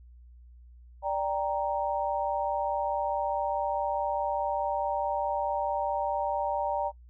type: chord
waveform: sine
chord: G minor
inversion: second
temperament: equal with one note detuned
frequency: 587.3 / 787.6 / 932.3 Hz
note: D5 / G5 / Bb5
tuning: 0 / +8 / 0 cents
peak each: -31 dBFS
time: 1.02-6.92 s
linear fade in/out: 50 ms
effects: noise-tail reverb RT60 0.1 s tail -21 dB re dry + added 60 Hz sine -49 dBFS peak until 7.09 s